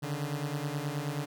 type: beating tone pair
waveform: sawtooth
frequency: 140.9 / 150.3 Hz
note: C#3 / D3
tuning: +29 / +40 cents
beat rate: 9.4 Hz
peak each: -31 / -31 dBFS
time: 0.02-1.26 s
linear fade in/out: 20 ms
effects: none